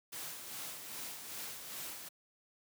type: noise with tremolo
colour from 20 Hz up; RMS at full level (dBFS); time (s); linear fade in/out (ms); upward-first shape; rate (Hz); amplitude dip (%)
white; -43; 0.12-2.09; 10; sine; 2.5; 45
effects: high-pass 100 Hz 12 dB/octave